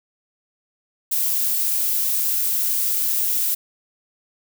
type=noise; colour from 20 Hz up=violet; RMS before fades=-21 dBFS; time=1.11-3.55 s; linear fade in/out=10 ms; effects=none